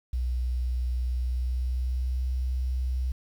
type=tone with pitch glide; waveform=sine; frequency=61.74 to 63.51 Hz; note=B1 to B1; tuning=0 to +49 cents; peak=-25 dBFS; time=0.13-3.12 s; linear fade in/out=5 ms; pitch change=+49 cents; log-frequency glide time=1.09-2.26 s; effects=9-bit